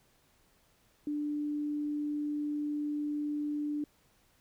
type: tone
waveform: sine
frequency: 295.5 Hz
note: D4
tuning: 11 cents sharp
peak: -31 dBFS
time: 1.07-3.84 s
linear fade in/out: 2 ms
effects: pink hiss -68 dBFS RMS until 4.4 s